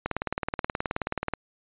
click train, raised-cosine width 0.5 ms, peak -12 dBFS, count 25, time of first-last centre 0.06-1.337 s, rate 18.8 Hz, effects resampled to 8000 Hz

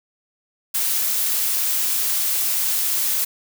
blue noise, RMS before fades -21 dBFS, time 0.74-3.25 s, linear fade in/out 10 ms, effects none

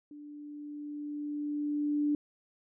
sine tone with level ramp, 294.2 Hz, D4, 3 cents sharp, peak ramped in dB -45 to -25 dBFS, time 0.11-2.15 s, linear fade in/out 2 ms, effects none

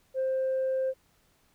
sine tone, 525 Hz, C5, 6 cents sharp, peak -24 dBFS, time 0.14-0.94 s, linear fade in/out 50 ms, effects tanh soft clip ceiling -23 dBFS + pink hiss -67 dBFS RMS until 1.54 s

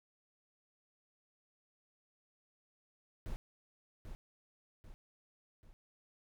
brown noise with echo, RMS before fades -40 dBFS, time 3.26-3.36 s, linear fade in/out 0 ms, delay 790 ms, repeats 3, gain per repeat -6 dB, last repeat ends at 5.73 s, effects none

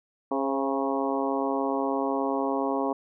harmonic tone with a mistuned harmonic, 136.8 Hz, C#3, 23 cents flat, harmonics 2 / 3 / 4 / 5 / 6 / 7 / 8, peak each -29 / -31 / -32 / -33 / -34 / -34 / -35 dBFS, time 0.31-2.93 s, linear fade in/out 5 ms, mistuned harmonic 4, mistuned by -32 cents, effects none

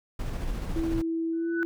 brown noise with tremolo, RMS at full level -30 dBFS, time 0.19-1.02 s, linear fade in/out 5 ms, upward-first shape square, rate 14 Hz, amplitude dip 25%
sine tone with pitch glide, 328.3 to 335.4 Hz, E4 to E4, -7 to +30 cents, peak -26 dBFS, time 0.76-1.65 s, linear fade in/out 0 ms, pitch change +37 cents, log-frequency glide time 1.33-1.49 s
sine tone with exponential growth, 1492 Hz, F#6, 14 cents sharp, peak -25 dBFS, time 1.33-1.63 s, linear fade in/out 0 ms, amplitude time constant 65 ms
effects none

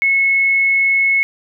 sine tone, 2189 Hz, C#7, 22 cents flat, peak -11 dBFS, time 0.02-1.23 s, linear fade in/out 0 ms, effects none

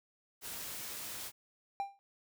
white noise, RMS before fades -43 dBFS, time 0.41-1.32 s, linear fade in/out 50 ms
triangle tone with exponential decay, 794 Hz, G5, 22 cents sharp, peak -28 dBFS, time 1.8-1.99 s, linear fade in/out 0 ms, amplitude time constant 40 ms
effects none

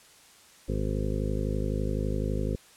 harmonic tone, 51.91 Hz, G#1, in tune, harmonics 1 / 2 / 3 / 4 / 5 / 7 / 8 / 9 / 10, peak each -30 / -33 / -35 / -36 / -37 / -38 / -39 / -40 / -40 dBFS, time 0.68-2.56 s, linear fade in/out 10 ms, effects white hiss -55 dBFS RMS until 2.76 s + low-pass 10000 Hz 12 dB/octave

